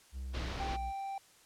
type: tone with pitch glide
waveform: triangle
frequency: 65.41 to 59.64 Hz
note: C2 to A#1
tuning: 0 to +40 cents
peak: -36 dBFS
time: 0.12-0.93 s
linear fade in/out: 50 ms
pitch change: -160 cents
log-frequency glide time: 0.24-0.79 s
type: low-pass noise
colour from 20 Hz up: pink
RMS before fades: -41 dBFS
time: 0.33-0.77 s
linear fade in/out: 20 ms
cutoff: 5100 Hz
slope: 24 dB/octave
type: tone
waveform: triangle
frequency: 784 Hz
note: G5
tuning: in tune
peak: -35 dBFS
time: 0.6-1.18 s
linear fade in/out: 2 ms
effects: white hiss -62 dBFS RMS until 1.45 s + low-pass 10000 Hz 12 dB/octave